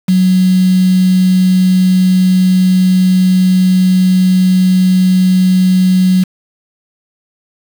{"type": "tone with quantisation", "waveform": "sine", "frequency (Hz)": 185, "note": "F#3", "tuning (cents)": 0, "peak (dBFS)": -6, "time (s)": [0.08, 6.24], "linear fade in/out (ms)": 10, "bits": 4, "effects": []}